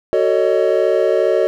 triangle chord, D# half-diminished seventh, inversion first, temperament just, 373.4 / 448 / 560 / 622.3 Hz, F#4 / A4 / C#5 / D#5, +16 / +31 / +18 / 0 cents, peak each -16 dBFS, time 0.13-1.47 s, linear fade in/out 0 ms, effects none

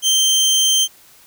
25% pulse tone, 3136 Hz, G7, in tune, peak -9 dBFS, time 0.02-0.88 s, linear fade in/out 50 ms, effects white hiss -48 dBFS RMS until 1.26 s

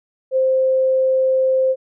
sine tone, 523.3 Hz, C5, in tune, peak -13 dBFS, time 0.31-1.76 s, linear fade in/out 50 ms, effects none

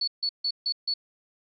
sine tone bursts, 4431 Hz, C#8, 2 cents flat, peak -24 dBFS, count 5, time 0.01-0.94 s, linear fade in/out 5 ms, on 66 ms, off 150 ms, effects none

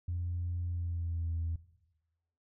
sine tone with pitch glide, 87.31 to 82.74 Hz, F2 to E2, 0 to +7 cents, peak -31 dBFS, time 0.08-1.56 s, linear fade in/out 5 ms, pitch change -93 cents, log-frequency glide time 0.68-1.32 s, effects noise-tail reverb RT60 1.0 s tail -17 dB re dry + tanh soft clip ceiling -28 dBFS

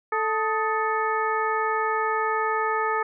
harmonic tone with a mistuned harmonic, 440 Hz, A4, in tune, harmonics 1 / 2 / 3 / 4 / 5, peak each -28 / -27 / -26 / -30 / -36 dBFS, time 0.12-3.03 s, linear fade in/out 5 ms, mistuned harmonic 3, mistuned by -82 cents, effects none

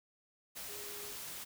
sine tone in noise, 412.1 Hz, G#4, 13 cents flat, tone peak -51 dBFS, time 0.68-1.13 s, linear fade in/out 20 ms, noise white, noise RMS -45 dBFS, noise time 0.55-1.45 s, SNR -9 dB, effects none

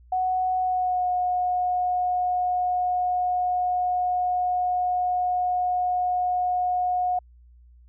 sine tone with pitch glide, 740 to 724.8 Hz, F#5 to F#5, 0 to -36 cents, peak -21 dBFS, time 0.12-7.19 s, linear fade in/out 5 ms, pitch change -36 cents, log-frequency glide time 0.59-1.08 s, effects added 60 Hz sine -49 dBFS peak until 7.88 s

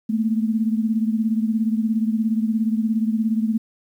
sine beating tone pair, 218.5 / 235.5 Hz, A3 / A#3, -12 / +18 cents, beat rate 17 Hz, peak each -19 / -24 dBFS, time 0.09-3.58 s, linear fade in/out 10 ms, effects 9-bit

